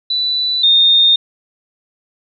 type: tone pair in turn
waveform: sine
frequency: 3974 / 3661 Hz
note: B7 / A#7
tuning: +10 / -32 cents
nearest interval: minor second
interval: 142 cents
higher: first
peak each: -14 / -7 dBFS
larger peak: second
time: 0.1-0.63 / 0.63-1.16 s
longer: neither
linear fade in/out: 5 ms
effects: none